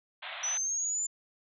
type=band-pass noise; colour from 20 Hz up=white; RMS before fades=-41 dBFS; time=0.22-0.58 s; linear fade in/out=10 ms; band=590 to 3800 Hz; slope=96 dB/octave
type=linear sweep; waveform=sine; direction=up; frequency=5900 to 7160 Hz; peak=-29 dBFS; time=0.43-1.07 s; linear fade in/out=10 ms
effects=none